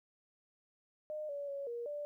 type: tone with pitch steps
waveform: sine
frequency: 610 / 570 / 559 / 473.5 / 586 Hz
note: D#5 / C#5 / C#5 / A#4 / D5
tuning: -34 / +48 / +14 / +27 / -4 cents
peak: -38 dBFS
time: 1.1-2.05 s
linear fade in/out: 0 ms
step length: 190 ms
effects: 13-bit